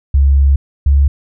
sine tone pair in turn, 69.1 / 70.06 Hz, C#2 / C#2, -5 / +19 cents, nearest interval unison, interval 24 cents, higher second, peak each -6 dBFS, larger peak neither, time 0.14-0.56 / 0.86-1.08 s, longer first, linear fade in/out 5 ms, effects none

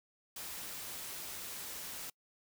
white noise, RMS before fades -44 dBFS, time 0.36-2.1 s, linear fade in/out 5 ms, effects noise-tail reverb RT60 0.1 s tail -26 dB re dry

